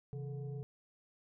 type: tone with frequency modulation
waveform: sine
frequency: 134.2 Hz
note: C3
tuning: 44 cents sharp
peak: -39 dBFS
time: 0.13-0.63 s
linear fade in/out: 0 ms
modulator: 296 Hz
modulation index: 0.71
effects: none